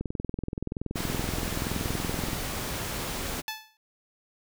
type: click train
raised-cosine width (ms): 3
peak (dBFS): -18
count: 50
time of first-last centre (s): 0.01-2.332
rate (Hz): 21.1
type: noise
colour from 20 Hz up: pink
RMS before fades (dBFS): -33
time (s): 0.95-3.42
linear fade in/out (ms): 20
type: tone with exponential decay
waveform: 10% pulse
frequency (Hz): 870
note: A5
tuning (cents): -20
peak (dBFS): -20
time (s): 3.48-3.77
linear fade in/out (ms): 1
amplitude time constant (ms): 61
effects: none